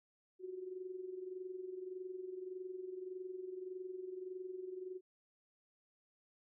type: tone with amplitude modulation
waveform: sine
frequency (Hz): 370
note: F#4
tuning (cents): 0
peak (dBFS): -40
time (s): 0.39-5.01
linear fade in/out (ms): 50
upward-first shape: sine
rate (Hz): 21.7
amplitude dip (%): 65
effects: none